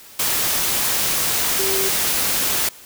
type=tone in noise; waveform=sine; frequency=386.9 Hz; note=G4; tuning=23 cents flat; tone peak=-23 dBFS; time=1.59-1.89 s; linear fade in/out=5 ms; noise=white; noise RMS=-20 dBFS; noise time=0.19-2.69 s; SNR=-6 dB; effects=white hiss -43 dBFS RMS until 2.85 s